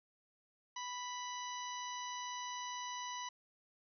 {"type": "harmonic tone", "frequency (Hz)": 987.8, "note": "B5", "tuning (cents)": 0, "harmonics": [1, 2, 3, 4, 5, 6], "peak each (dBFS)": [-43, -50, -50, -53, -58, -49], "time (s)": [0.76, 3.29], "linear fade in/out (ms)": 5, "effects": []}